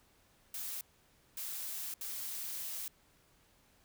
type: noise bursts at uneven times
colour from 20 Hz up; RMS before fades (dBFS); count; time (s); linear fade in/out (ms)
blue; -41; 3; 0.54-0.81 / 1.37-1.94 / 2.01-2.88; 2
effects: pink hiss -68 dBFS RMS until 3.84 s